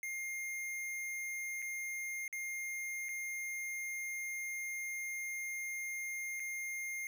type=tone with dropouts; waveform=square; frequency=2120 Hz; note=C7; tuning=22 cents sharp; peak=-39 dBFS; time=0.03-7.07 s; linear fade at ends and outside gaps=1 ms; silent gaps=1.62-1.624 / 2.279-2.327 / 3.086-3.09 / 6.397-6.401 s; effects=none